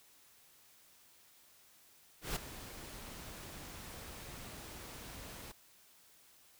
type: noise with ADSR envelope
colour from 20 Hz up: pink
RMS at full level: -36 dBFS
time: 2.21-5.52 s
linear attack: 150 ms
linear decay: 10 ms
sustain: -13 dB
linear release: 8 ms
effects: white hiss -64 dBFS RMS until 6.59 s